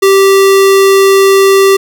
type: tone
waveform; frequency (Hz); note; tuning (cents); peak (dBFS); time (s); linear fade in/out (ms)
square; 390; G4; -9; -4; 0.02-1.77; 10
effects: none